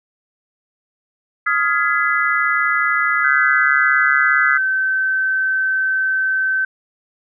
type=chord; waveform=sine; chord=F half-diminished seventh; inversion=third; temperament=just; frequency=1257.2 / 1396.9 / 1676.3 / 2012 Hz; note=Eb6 / F6 / Ab6 / Cb7; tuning=+18 / 0 / +16 / +32 cents; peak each=-20 dBFS; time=1.46-4.58 s; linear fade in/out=10 ms
type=tone; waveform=sine; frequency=1539 Hz; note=G6; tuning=32 cents flat; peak=-15 dBFS; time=3.24-6.65 s; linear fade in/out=5 ms
effects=none